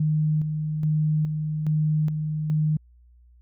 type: tone with tremolo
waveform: sine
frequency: 153.7 Hz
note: D#3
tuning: 21 cents flat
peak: -19 dBFS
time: 0-2.77 s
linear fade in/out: 5 ms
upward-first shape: square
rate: 1.2 Hz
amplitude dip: 45%
effects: added 60 Hz sine -51 dBFS peak until 3.41 s